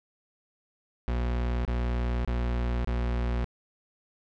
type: tone bursts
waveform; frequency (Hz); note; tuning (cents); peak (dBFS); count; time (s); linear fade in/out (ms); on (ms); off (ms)
40% pulse; 60; B1; -49; -25; 4; 1.08-3.444; 0; 570; 28
effects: low-pass 3000 Hz 12 dB/octave